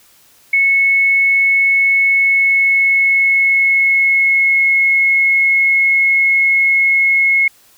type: tone with pitch glide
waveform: sine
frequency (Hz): 2199 to 2174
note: C#7 to C#7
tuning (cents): -14 to -34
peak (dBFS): -9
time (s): 0.53-7.48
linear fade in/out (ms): 5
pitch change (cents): -20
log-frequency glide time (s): 2.08-4.7
effects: white hiss -49 dBFS RMS until 7.77 s